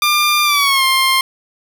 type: tone with pitch glide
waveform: 15% pulse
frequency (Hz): 1196 to 1059.4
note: D6 to C6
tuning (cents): +31 to +21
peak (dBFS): -5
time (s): 0.02-1.21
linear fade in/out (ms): 2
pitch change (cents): -210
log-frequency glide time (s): 0.44-0.84
effects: 7-bit